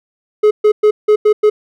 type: tone bursts at uneven times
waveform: triangle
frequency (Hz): 423.5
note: G#4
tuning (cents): +34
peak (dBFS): -4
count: 6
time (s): 0.43-0.51 / 0.64-0.72 / 0.83-0.91 / 1.08-1.16 / 1.25-1.33 / 1.43-1.5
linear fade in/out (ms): 10
effects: none